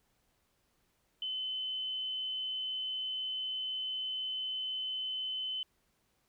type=tone; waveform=sine; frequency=3042 Hz; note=F#7; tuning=47 cents sharp; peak=-34 dBFS; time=1.22-5.63 s; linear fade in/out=2 ms; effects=pink hiss -75 dBFS RMS until 6.28 s